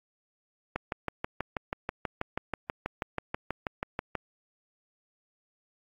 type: click train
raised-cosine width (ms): 0.5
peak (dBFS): -15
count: 22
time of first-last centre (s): 0.76-4.153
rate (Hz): 6.19
effects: AAC 64 kbps